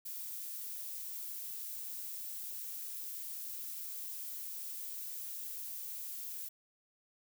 violet noise, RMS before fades -43 dBFS, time 0.05-6.49 s, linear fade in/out 10 ms, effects none

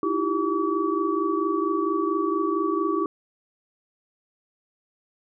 sine tone cluster, 315.9 / 340.3 / 393.1 / 1142 Hz, D#4 / F4 / G4 / D6, +26 / -45 / +5 / -49 cents, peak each -27 dBFS, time 0.03-3.06 s, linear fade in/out 2 ms, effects none

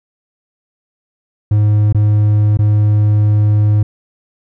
triangle tone with dropouts, 105.1 Hz, G#2, 21 cents sharp, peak -6 dBFS, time 1.51-3.83 s, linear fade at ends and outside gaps 5 ms, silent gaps 1.927-1.946 / 2.573-2.589 s, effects none

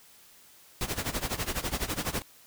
pink noise with tremolo, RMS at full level -29 dBFS, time 0.81-2.22 s, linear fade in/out 0 ms, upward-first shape sine, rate 12 Hz, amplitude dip 85%, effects white hiss -56 dBFS RMS until 2.46 s

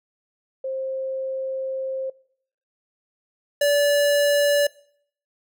sine / square tone pair in turn, 529 / 577.6 Hz, C5 / D5, +19 / -29 cents, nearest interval major second, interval 152 cents, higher second, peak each -25 / -17 dBFS, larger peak second, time 0.64-2.1 / 3.61-4.67 s, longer first, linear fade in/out 5 ms, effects noise-tail reverb RT60 0.6 s tail -22 dB re dry

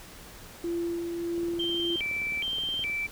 sine tone with tremolo, 341.1 Hz, F4, 41 cents flat, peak -27 dBFS, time 0.64-1.96 s, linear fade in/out 2 ms, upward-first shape sine, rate 1.6 Hz, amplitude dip 35%
click train, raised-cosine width 2 ms, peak -32 dBFS, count 30, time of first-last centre 1.38-2.898 s, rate 19.1 Hz
sine tone with vibrato, 2706 Hz, E7, 45 cents sharp, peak -28 dBFS, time 1.59-3.07 s, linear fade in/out 10 ms, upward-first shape square, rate 1.2 Hz, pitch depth 260 cents each way
effects pink hiss -47 dBFS RMS until 3.11 s

